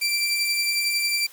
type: tone pair together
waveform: sawtooth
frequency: 2350 / 4711 Hz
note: D7 / D8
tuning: +1 / +5 cents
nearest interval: octave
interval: 1204 cents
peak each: -20 / -23 dBFS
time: 0.01-1.27 s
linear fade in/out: 10 ms
effects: white hiss -48 dBFS RMS until 1.32 s + high-pass 400 Hz 12 dB/octave